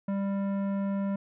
sine tone with tanh clipping, 197.6 Hz, G3, 14 cents sharp, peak -29 dBFS, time 0.08-1.16 s, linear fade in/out 5 ms, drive 14 dB, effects none

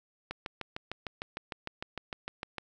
click train, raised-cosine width 0.3 ms, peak -20 dBFS, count 16, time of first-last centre 0.31-2.583 s, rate 6.6 Hz, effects none

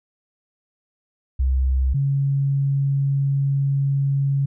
sine tone pair in turn, 65.41 / 138.6 Hz, C2 / C#3, 0 / 0 cents, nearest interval octave + minor second, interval 1300 cents, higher second, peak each -16 / -17 dBFS, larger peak first, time 1.39-1.94 / 1.94-4.46 s, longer second, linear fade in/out 10 ms, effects none

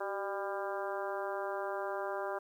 harmonic tone with a mistuned harmonic, 199.1 Hz, G3, 27 cents sharp, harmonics 2 / 3 / 4 / 5 / 6 / 7 / 8, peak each -40 / -39 / -42 / -43 / -45 / -46 / -47 dBFS, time 0-2.39 s, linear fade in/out 10 ms, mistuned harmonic 2, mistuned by -49 cents, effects 11-bit

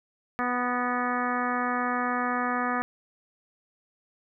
harmonic tone with a mistuned harmonic, 246.9 Hz, B3, in tune, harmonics 1 / 2 / 3 / 4 / 5 / 6 / 7 / 8 / 9, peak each -31 / -36 / -32 / -35 / -30 / -37 / -34 / -40 / -43 dBFS, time 0.39-2.82 s, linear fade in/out 0 ms, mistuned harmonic 8, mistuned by -42 cents, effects none

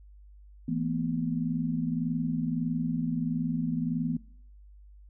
sine chord, E suspended fourth, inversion none, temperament equal with one note detuned, 164.81 / 225.3 / 246.9 Hz, E3 / A3 / B3, 0 / +41 / 0 cents, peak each -31 / -33 / -30 dBFS, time 0.68-4.17 s, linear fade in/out 5 ms, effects noise-tail reverb RT60 0.6 s tail -22 dB re dry + added 50 Hz sine -49 dBFS peak until 5.09 s

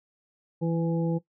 harmonic tone with a mistuned harmonic, 166.6 Hz, E3, 19 cents sharp, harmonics 1 / 2 / 3 / 5, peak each -25 / -31 / -32 / -41 dBFS, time 0.61-1.19 s, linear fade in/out 20 ms, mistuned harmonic 1, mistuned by -16 cents, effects noise-tail reverb RT60 0.1 s tail -17 dB re dry

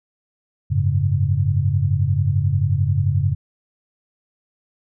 sine chord, F# suspended second, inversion none, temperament equal with one note detuned, 92.5 / 103.83 / 139.31 Hz, F#2 / G#2 / C#3, 0 / 0 / +9 cents, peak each -20 dBFS, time 0.7-3.35 s, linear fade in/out 20 ms, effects none

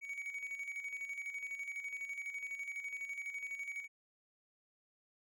triangle tone with tremolo, 2249 Hz, C#7, 24 cents sharp, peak -37 dBFS, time 0.01-3.88 s, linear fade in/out 50 ms, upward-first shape square, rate 12 Hz, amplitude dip 55%, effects none

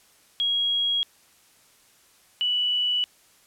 sine tone pair in turn, 3300 / 2957 Hz, G#7 / F#7, -12 / -2 cents, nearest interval major second, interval 190 cents, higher first, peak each -21 dBFS, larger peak neither, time 0.4-1.03 / 2.41-3.04 s, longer neither, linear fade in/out 0 ms, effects white hiss -58 dBFS RMS until 3.46 s + low-pass 12000 Hz 12 dB/octave

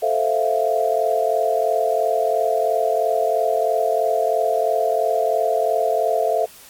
sine chord, F major seventh, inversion first, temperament equal with one note detuned, 440 / 523.3 / 655.5 / 698.5 Hz, A4 / C5 / E5 / F5, 0 / 0 / -10 / 0 cents, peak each -23 / -25 / -20 / -22 dBFS, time 0.02-6.46 s, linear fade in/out 10 ms, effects white hiss -45 dBFS RMS until 6.69 s + AAC 64 kbps

